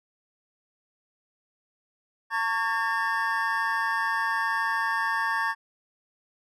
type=tone cluster; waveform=triangle; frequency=905 / 1118 / 1624 / 1803 Hz; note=A5 / C#6 / G#6 / A6; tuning=+48 / +14 / -39 / +42 cents; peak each=-28 dBFS; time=2.3-5.55 s; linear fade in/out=50 ms; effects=none